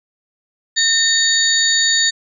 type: tone cluster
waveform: sine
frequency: 1822 / 3729 / 4533 / 6950 Hz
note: A#6 / A#7 / C#8 / A8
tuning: -40 / 0 / +38 / -22 cents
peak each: -18 dBFS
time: 0.76-2.11 s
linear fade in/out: 20 ms
effects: none